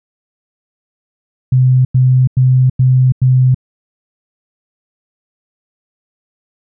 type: tone bursts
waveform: sine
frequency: 128.5 Hz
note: C3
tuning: 31 cents flat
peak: -6 dBFS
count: 5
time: 1.52-3.546 s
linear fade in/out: 5 ms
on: 330 ms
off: 94 ms
effects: none